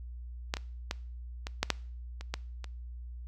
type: clicks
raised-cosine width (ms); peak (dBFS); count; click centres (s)
0.2; -12 / -19 / -14 / -19 / -9 / -8 / -25 / -15 / -25; 9; 0.539 / 0.569 / 0.911 / 1.469 / 1.63 / 1.703 / 2.21 / 2.34 / 2.643
effects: noise-tail reverb RT60 0.5 s tail -23 dB re dry + added 60 Hz sine -40 dBFS peak until 3.27 s

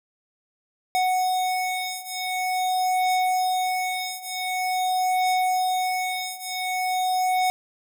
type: beating tone pair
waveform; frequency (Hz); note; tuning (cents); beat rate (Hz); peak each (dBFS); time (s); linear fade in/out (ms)
square; 739 / 739.46; F#5 / F#5; -2 / -1; 0.46; -27 / -25; 0.95-7.5; 0
effects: none

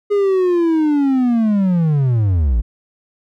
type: linear sweep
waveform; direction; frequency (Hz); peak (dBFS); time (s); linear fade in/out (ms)
triangle; down; 414.2 to 49.55; -10; 0.1-2.62; 20
effects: none

